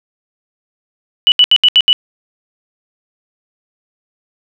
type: tone bursts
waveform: sine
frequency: 2960 Hz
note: F#7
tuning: in tune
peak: -4 dBFS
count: 6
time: 1.27-1.929 s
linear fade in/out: 0 ms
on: 49 ms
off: 73 ms
effects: none